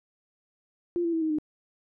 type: tone with pitch steps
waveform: sine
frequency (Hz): 347.3 / 336.2 / 325.5 / 315.2 / 305.1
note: F4 / E4 / E4 / D#4 / D#4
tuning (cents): -10 / +34 / -22 / +23 / -34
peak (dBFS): -24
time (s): 0.96-1.385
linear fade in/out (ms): 0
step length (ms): 85
effects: none